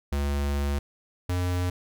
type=tone pair in turn; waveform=square; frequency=71 / 89.61 Hz; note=C#2 / F2; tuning=+42 / +45 cents; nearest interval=major third; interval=403 cents; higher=second; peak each=-25 / -25 dBFS; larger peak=neither; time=0.12-0.79 / 1.29-1.7 s; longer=first; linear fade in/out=5 ms; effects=none